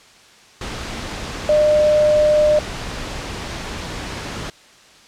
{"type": "tone in noise", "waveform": "sine", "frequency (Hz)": 604, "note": "D5", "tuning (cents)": 48, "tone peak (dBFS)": -11, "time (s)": [1.49, 2.59], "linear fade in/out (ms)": 2, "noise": "pink", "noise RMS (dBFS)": -28, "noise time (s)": [0.61, 4.5], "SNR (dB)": 14, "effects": ["white hiss -47 dBFS RMS until 5.07 s", "low-pass 6000 Hz 12 dB/octave"]}